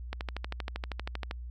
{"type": "click train", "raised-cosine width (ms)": 0.3, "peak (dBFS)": -19, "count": 16, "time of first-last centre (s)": [0.13, 1.311], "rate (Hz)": 12.7, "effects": ["added 60 Hz sine -38 dBFS peak until 1.5 s"]}